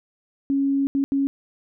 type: tone bursts at uneven times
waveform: sine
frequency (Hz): 276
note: C#4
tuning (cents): -7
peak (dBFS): -18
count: 3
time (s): 0.5-0.87 / 0.95-1.04 / 1.12-1.27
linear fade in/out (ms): 0
effects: none